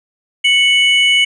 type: tone pair together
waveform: triangle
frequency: 2217 / 2963 Hz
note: C#7 / F#7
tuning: 0 / +2 cents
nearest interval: perfect fourth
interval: 502 cents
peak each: -10 dBFS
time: 0.44-1.25 s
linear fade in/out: 10 ms
effects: resampled to 22050 Hz